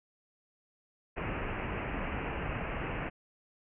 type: low-pass noise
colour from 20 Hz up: pink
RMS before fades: -36 dBFS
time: 1.16-3.1 s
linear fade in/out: 20 ms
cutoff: 2800 Hz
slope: 96 dB/octave
effects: none